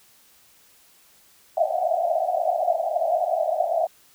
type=band-pass noise; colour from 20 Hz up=pink; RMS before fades=-23 dBFS; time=1.57-3.87 s; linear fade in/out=2 ms; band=630 to 730 Hz; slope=96 dB/octave; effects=white hiss -56 dBFS RMS until 4.14 s